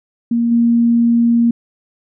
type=tone with level steps; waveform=sine; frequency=234.4 Hz; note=A#3; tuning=10 cents sharp; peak=-12 / -9 dBFS; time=0.31-1.51 s; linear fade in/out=5 ms; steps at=0.51 s; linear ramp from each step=10 ms; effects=none